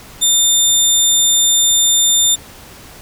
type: tone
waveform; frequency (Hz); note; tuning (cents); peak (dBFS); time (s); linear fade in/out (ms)
20% pulse; 3600; A7; +39; -4; 0.21-2.36; 20
effects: pink hiss -38 dBFS RMS until 3.01 s